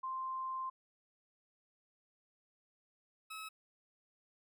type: tone pair in turn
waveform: sine / 20% pulse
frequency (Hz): 1046.5 / 1290.8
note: C6 / E6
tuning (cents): 0 / -37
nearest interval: major third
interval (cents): 363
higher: second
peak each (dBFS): -37 / -39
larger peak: first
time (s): 0.03-0.7 / 3.3-3.49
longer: first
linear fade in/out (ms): 10
effects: none